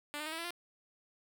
5% pulse tone with pitch steps, 293.7 / 303.9 / 314.4 / 325.3 / 336.6 / 348.3 Hz, D4 / D#4 / D#4 / E4 / E4 / F4, 0 / -41 / +18 / -23 / +36 / -5 cents, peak -27 dBFS, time 0.14-0.506 s, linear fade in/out 0 ms, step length 61 ms, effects none

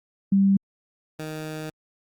sine / 15% pulse tone pair in turn, 196 / 155.57 Hz, G3 / D#3, 0 / 0 cents, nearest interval major third, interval 400 cents, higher first, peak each -15 / -25 dBFS, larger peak first, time 0.32-0.57 / 1.19-1.7 s, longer second, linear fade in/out 5 ms, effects Opus 48 kbps

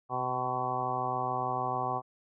harmonic tone with a mistuned harmonic, 126.9 Hz, B2, 47 cents sharp, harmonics 1 / 2 / 3 / 4 / 5 / 6 / 7 / 8 / 9, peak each -40 / -44 / -41 / -42 / -41 / -33 / -39 / -37 / -36 dBFS, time 0.09-2.02 s, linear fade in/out 50 ms, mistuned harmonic 9, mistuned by -31 cents, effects none

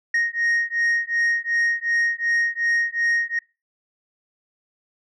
sine beating tone pair, 1864.7 / 1867.4 Hz, A#6 / A#6, 0 / +3 cents, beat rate 2.7 Hz, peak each -20 dBFS, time 0.14-3.39 s, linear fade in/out 5 ms, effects noise-tail reverb RT60 0.3 s tail -25 dB re dry + tanh soft clip ceiling -16 dBFS

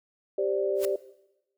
sine chord, G suspended fourth, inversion none, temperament equal, 392 / 523.3 / 587.3 Hz, G4 / C5 / D5, 0 / 0 / 0 cents, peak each -27 / -32 / -28 dBFS, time 0.38-0.96 s, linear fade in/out 5 ms
white noise with exponential growth, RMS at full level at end -32 dBFS, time 0.75-0.85 s, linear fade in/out 0 ms, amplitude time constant 21 ms
effects noise-tail reverb RT60 0.9 s tail -17 dB re dry

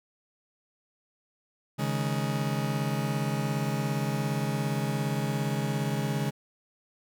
40% pulse chord, C# suspended second, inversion none, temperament just, 138.59 / 155.92 / 207.9 Hz, C#3 / D#3 / G#3, 0 / +4 / +2 cents, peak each -29 / -32 / -32 dBFS, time 1.78-6.31 s, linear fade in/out 20 ms, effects none

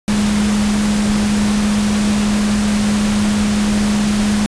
sine tone in noise, 208.4 Hz, G#3, 6 cents sharp, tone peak -13 dBFS, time 0.08-4.46 s, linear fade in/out 0 ms, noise pink, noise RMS -22 dBFS, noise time 0.08-4.46 s, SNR +6 dB, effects resampled to 22050 Hz

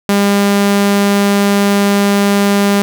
sawtooth tone, 201.2 Hz, G3, 45 cents sharp, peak -5 dBFS, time 0.09-2.82 s, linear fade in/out 0 ms, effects none

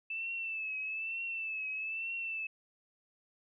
sine tone with vibrato, 2637 Hz, E7, in tune, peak -35 dBFS, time 0.1-2.47 s, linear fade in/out 5 ms, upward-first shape triangle, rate 1.1 Hz, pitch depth 65 cents each way, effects none

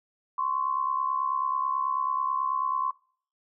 sine tone pair together, 1038.8 / 1108 Hz, C6 / C#6, -13 / -1 cents, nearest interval minor second, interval 112 cents, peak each -27 / -29 dBFS, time 0.38-2.91 s, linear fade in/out 5 ms, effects noise-tail reverb RT60 0.5 s tail -24 dB re dry

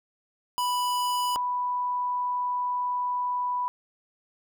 square / sine tone pair in turn, 987.8 / 987.8 Hz, B5 / B5, 0 / 0 cents, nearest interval unison, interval 0 cents, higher neither, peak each -25 dBFS, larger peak neither, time 0.58-1.36 / 1.36-3.68 s, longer second, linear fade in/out 0 ms, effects none

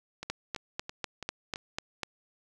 two click trains, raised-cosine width 0.2 ms, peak -15 / -21 dBFS, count 8 / 5, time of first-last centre 0.3-2.033 / 0.23-1.559 s, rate 4.04 / 3.01 Hz, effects none

